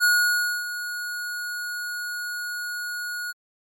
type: tone with ADSR envelope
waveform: square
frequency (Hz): 1448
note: F#6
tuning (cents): -38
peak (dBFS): -16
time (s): 0-3.33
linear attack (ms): 38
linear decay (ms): 600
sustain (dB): -13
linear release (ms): 27
effects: MP3 64 kbps